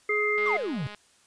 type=harmonic tone; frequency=420.2 Hz; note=G#4; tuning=20 cents sharp; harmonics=1 / 3 / 5; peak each=-27 / -32 / -25 dBFS; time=0.09-0.57 s; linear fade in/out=5 ms
type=click train; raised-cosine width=0.3 ms; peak=-26 dBFS; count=119; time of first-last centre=0.38-0.947 s; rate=208 Hz
type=exponential sweep; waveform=triangle; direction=down; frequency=1238 to 119.5 Hz; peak=-26 dBFS; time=0.46-0.87 s; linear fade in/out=0 ms
effects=white hiss -61 dBFS RMS until 1.26 s + resampled to 22050 Hz